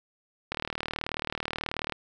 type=click train; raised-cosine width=0.3 ms; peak=-14 dBFS; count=55; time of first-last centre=0.52-1.923 s; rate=38.5 Hz; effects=none